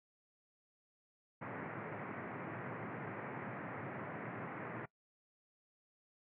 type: band-pass noise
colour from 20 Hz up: pink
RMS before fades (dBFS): -45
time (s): 1.41-4.86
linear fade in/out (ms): 10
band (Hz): 110 to 2200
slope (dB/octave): 48
effects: noise-tail reverb RT60 0.1 s tail -22 dB re dry